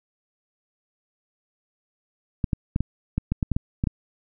clicks, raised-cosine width 5 ms, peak -10 dBFS, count 11, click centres 2.442 / 2.532 / 2.761 / 2.806 / 3.18 / 3.32 / 3.428 / 3.517 / 3.565 / 3.839 / 3.872 s, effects none

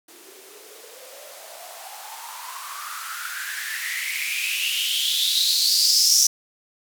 violet noise with band-pass filter sweep, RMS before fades -25 dBFS, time 0.08-6.27 s, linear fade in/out 5 ms, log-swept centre 330 to 5800 Hz, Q 8.2, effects none

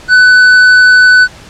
triangle tone with tanh clipping, 1498 Hz, F#6, 21 cents sharp, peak -3 dBFS, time 0.08-1.28 s, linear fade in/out 50 ms, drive 12 dB, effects pink hiss -34 dBFS RMS until 1.49 s + low-pass 7000 Hz 12 dB/octave

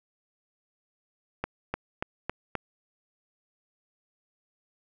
accelerating click train, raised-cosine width 0.5 ms, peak -14 dBFS, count 5, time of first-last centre 1.44-2.553 s, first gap 300 ms, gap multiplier 0.95, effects none

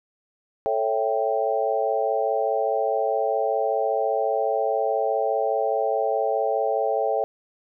sine chord, A dominant seventh, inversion none, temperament equal, 440 / 554.4 / 659.3 / 784 Hz, A4 / C#5 / E5 / G5, 0 / 0 / 0 / 0 cents, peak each -26 dBFS, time 0.66-7.24 s, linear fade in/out 0 ms, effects none

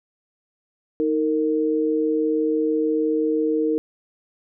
sine tone pair together, 313.3 / 459.3 Hz, D#4 / A#4, +12 / -26 cents, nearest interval perfect fifth, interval 662 cents, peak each -21 dBFS, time 1-3.78 s, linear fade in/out 0 ms, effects none

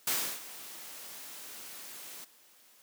white noise with ADSR envelope, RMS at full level -29 dBFS, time 0.07-2.25 s, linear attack 4 ms, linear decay 320 ms, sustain -17 dB, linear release 12 ms, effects white hiss -61 dBFS RMS until 2.82 s + high-pass 200 Hz 12 dB/octave

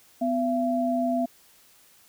sine tone pair together, 251.1 / 677 Hz, B3 / E5, +29 / +46 cents, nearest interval octave + perfect fourth, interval 1717 cents, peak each -25 dBFS, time 0.21-1.26 s, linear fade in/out 10 ms, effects white hiss -57 dBFS RMS until 2.08 s

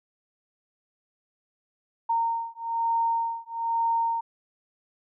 sine beating tone pair, 920 / 921.1 Hz, A#5 / A#5, -23 / -21 cents, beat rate 1.1 Hz, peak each -27 dBFS, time 2.09-4.21 s, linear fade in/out 10 ms, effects none

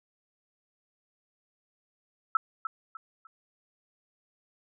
sine tone with echo, 1316 Hz, E6, 3 cents flat, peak -19 dBFS, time 2.35-2.37 s, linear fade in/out 2 ms, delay 300 ms, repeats 3, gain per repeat -10 dB, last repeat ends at 3.27 s, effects none

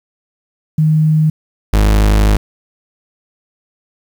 sine / 40% pulse tone pair in turn, 155.56 / 51.91 Hz, D#3 / G#1, 0 / 0 cents, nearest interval octave + perfect fifth, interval 1900 cents, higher first, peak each -8 / -7 dBFS, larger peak second, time 0.78-1.3 / 1.73-2.37 s, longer second, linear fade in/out 5 ms, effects 7-bit

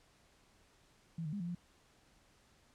sine tone with pitch steps, 165 / 152.1 / 203.8 / 172.3 / 175 Hz, E3 / D#3 / G#3 / F3 / F3, +2 / -39 / -32 / -23 / +4 cents, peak -37 dBFS, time 1.18-1.55 s, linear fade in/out 5 ms, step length 74 ms, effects pink hiss -68 dBFS RMS until 2.74 s + low-pass 9000 Hz 12 dB/octave

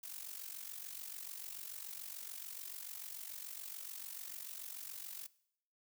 blue noise with amplitude modulation, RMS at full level -44 dBFS, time 0.03-5.27 s, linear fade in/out 10 ms, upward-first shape sine, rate 46.9 Hz, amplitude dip 75%, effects noise-tail reverb RT60 0.7 s tail -20 dB re dry

